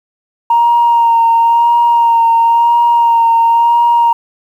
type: tone with vibrato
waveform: sine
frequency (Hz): 932.3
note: A#5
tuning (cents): 0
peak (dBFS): -5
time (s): 0.5-4.13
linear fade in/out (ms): 5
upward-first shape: sine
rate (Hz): 0.97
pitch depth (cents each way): 23
effects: tanh soft clip ceiling -2 dBFS + 7-bit